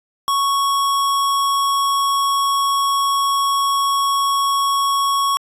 square tone, 1108.7 Hz, C#6, in tune, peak -16 dBFS, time 0.28-5.37 s, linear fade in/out 0 ms, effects resampled to 32000 Hz

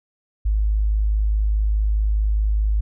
sine tone, 52.4 Hz, G#1, 16 cents sharp, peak -16 dBFS, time 0.45-2.81 s, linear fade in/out 10 ms, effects none

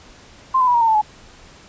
sine tone with pitch steps, 1046.5 / 1010.9 / 976.4 / 943.2 / 911 / 880 / 850 Hz, C6 / B5 / B5 / A#5 / A#5 / A5 / G#5, 0 / +40 / -20 / +20 / -40 / 0 / +40 cents, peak -12 dBFS, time 0.54-1.016 s, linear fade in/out 10 ms, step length 68 ms, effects pink hiss -45 dBFS RMS until 1.68 s + resampled to 16000 Hz

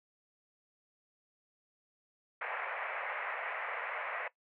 white band-pass noise, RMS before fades -39 dBFS, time 2.41-4.28 s, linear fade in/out 5 ms, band 500 to 2300 Hz, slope 48 dB/octave, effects noise-tail reverb RT60 0.1 s tail -18 dB re dry

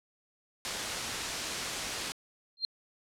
white low-pass noise, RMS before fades -37 dBFS, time 0.65-2.12 s, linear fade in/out 0 ms, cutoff 6800 Hz, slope 12 dB/octave
sine tone with exponential growth, 4186 Hz, C8, in tune, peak -24 dBFS, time 2.57-2.65 s, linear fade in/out 1 ms, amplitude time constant 16 ms
effects low-pass 12000 Hz 12 dB/octave

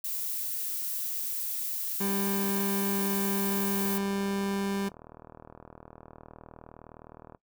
violet noise, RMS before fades -33 dBFS, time 0.04-3.98 s, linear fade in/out 5 ms
30% pulse tone, 197.9 Hz, G3, 17 cents sharp, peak -26 dBFS, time 2-4.89 s, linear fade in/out 10 ms
click train, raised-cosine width 1 ms, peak -32 dBFS, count 153, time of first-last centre 3.5-7.348 s, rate 39.5 Hz
effects noise-tail reverb RT60 0.1 s tail -17 dB re dry

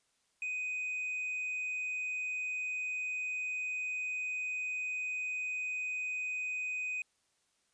triangle tone with hard clipping, 2500 Hz, D#7, 8 cents sharp, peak -33 dBFS, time 0.42-7.02 s, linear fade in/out 2 ms, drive 1 dB, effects white hiss -75 dBFS RMS until 7.73 s + resampled to 22050 Hz

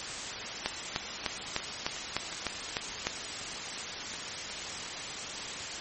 two click trains, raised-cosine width 0.2 ms, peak -10 / -22 dBFS, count 9 / 11, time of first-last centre 0.66-3.07 / 1.24-4.863 s, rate 3.32 / 2.76 Hz, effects white hiss -37 dBFS RMS until 5.8 s + MP3 32 kbps

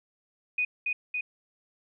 sine tone with echo, 2482 Hz, D#7, 5 cents flat, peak -24 dBFS, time 0.58-0.65 s, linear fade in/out 5 ms, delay 280 ms, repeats 2, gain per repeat -2 dB, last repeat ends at 1.21 s, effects none

